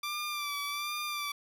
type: tone with vibrato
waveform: 15% pulse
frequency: 1174.7 Hz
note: D6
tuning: in tune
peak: -27 dBFS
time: 0.03-1.32 s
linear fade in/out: 5 ms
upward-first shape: sine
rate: 1.3 Hz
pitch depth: 41 cents each way
effects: none